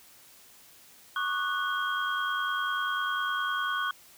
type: tone cluster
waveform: sine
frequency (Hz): 1109 / 1199 / 1480 / 3238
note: C#6 / D6 / F#6 / G#7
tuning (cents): 0 / +36 / 0 / -45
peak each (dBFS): -32 / -36 / -30 / -37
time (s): 1.16-3.91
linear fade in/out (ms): 2
effects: white hiss -55 dBFS RMS until 4.17 s